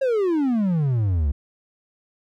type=exponential sweep; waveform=triangle; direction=down; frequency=554.4 to 66.5 Hz; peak=-16 dBFS; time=0.01-1.32 s; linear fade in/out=10 ms; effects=none